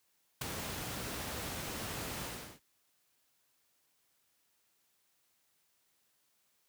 pink noise with ADSR envelope, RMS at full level -31 dBFS, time 0.41-2.6 s, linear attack 9 ms, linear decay 4 ms, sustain -9 dB, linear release 370 ms, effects white hiss -75 dBFS RMS until 6.68 s + high-pass 60 Hz 12 dB/octave

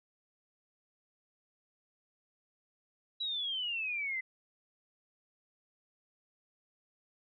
sine exponential sweep, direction down, 3937 to 2018 Hz, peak -33 dBFS, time 3.2-4.21 s, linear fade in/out 10 ms, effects none

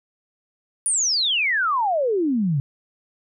sine exponential sweep, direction down, 9830 to 132.1 Hz, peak -18 dBFS, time 0.86-2.6 s, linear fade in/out 0 ms, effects none

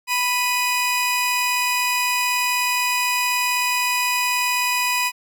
sawtooth tone pair together, 987.8 / 2489 Hz, B5 / D#7, 0 / 0 cents, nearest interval octave + major third, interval 1600 cents, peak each -18 dBFS, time 0.07-5.12 s, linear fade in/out 50 ms, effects none

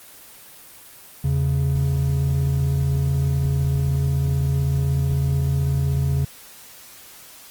triangle tone pair together, 82.11 / 138.1 Hz, E2 / C#3, -6 / -6 cents, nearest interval major sixth, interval 900 cents, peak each -21 / -17 dBFS, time 1.24-6.25 s, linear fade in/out 5 ms, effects white hiss -44 dBFS RMS until 7.5 s + Opus 24 kbps

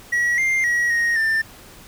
triangle tone with pitch steps, 1921 / 2103 / 1911 / 1871 / 1787 Hz, B6 / C7 / A#6 / A#6 / A6, -48 / +8 / +43 / +6 / +26 cents, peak -15 dBFS, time 0.12-1.42 s, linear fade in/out 10 ms, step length 260 ms, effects pink hiss -44 dBFS RMS until 1.87 s

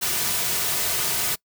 white noise with comb filter, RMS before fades -24 dBFS, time 0.01-1.36 s, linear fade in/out 20 ms, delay 3.7 ms, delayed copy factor -0.5, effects noise-tail reverb RT60 0.1 s tail -24 dB re dry

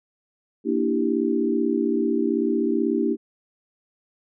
sine chord, E half-diminished seventh, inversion second, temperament equal, 233.1 / 293.7 / 329.6 / 392 Hz, Bb3 / D4 / E4 / G4, 0 / 0 / 0 / 0 cents, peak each -25 dBFS, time 0.64-3.17 s, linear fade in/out 50 ms, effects none

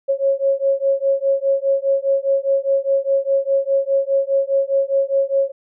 sine beating tone pair, 545 / 549.9 Hz, C#5 / C#5, -29 / -14 cents, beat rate 4.9 Hz, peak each -18 dBFS, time 0.08-5.52 s, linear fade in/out 20 ms, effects none

